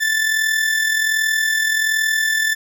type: tone with amplitude modulation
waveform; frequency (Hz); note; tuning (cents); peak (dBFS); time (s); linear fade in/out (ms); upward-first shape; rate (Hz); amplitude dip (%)
40% pulse; 1760; A6; 0; -13; 0-2.55; 20; sine; 41.3; 50
effects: none